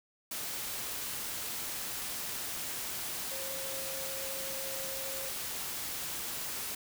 sine tone in noise, 537 Hz, C5, 45 cents sharp, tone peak -43 dBFS, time 3.31-5.29 s, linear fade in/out 5 ms, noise white, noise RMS -38 dBFS, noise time 0.31-6.75 s, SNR -8 dB, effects none

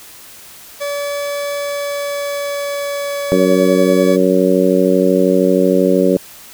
40% pulse tone with pitch glide, 573 to 567.7 Hz, D5 to C#5, -43 to +41 cents, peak -18 dBFS, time 0.8-4.17 s, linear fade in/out 20 ms, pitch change -16 cents, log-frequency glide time 1.47-3.25 s
harmonic tone, 92.9 Hz, F#2, 7 cents sharp, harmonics 2 / 3 / 4 / 5 / 6, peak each -16 / -16 / -16 / -16 / -16 dBFS, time 3.32-6.17 s, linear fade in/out 0 ms
effects white hiss -38 dBFS RMS until 6.53 s

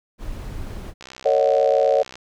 brown noise, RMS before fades -31 dBFS, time 0.18-0.94 s, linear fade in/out 50 ms
click train, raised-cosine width 0.2 ms, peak -20 dBFS, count 75, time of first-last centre 1.01-2.156 s, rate 64.6 Hz
sine chord, D# minor seventh, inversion second, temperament equal with one note detuned, 454.2 / 554.4 / 622.3 / 740 Hz, A#4 / C#5 / D#5 / F#5, -45 / 0 / 0 / 0 cents, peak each -21 / -17 / -21 / -23 dBFS, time 1.25-2.03 s, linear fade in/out 10 ms
effects none

